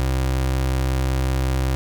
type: tone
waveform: 30% pulse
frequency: 65.41 Hz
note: C2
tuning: in tune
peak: -16 dBFS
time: 0-1.75 s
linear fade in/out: 0 ms
effects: none